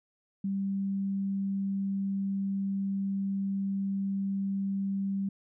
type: tone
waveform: sine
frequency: 196 Hz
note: G3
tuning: in tune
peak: -28 dBFS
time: 0.44-5.29 s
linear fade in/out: 5 ms
effects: none